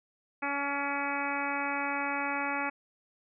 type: harmonic tone with a mistuned harmonic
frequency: 282.8 Hz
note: C#4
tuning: 35 cents sharp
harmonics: 1 / 2 / 3 / 4 / 5 / 6 / 7 / 8 / 9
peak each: -38 / -41 / -35 / -39 / -37 / -40 / -41 / -38 / -40 dBFS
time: 0.42-2.7 s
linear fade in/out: 10 ms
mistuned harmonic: 5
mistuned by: -18 cents
effects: none